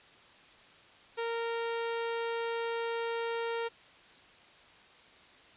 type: tone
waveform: sawtooth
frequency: 462.7 Hz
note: A#4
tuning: 13 cents flat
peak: -28 dBFS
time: 1.17-3.69 s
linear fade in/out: 20 ms
effects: white hiss -57 dBFS RMS until 5.56 s + resampled to 8000 Hz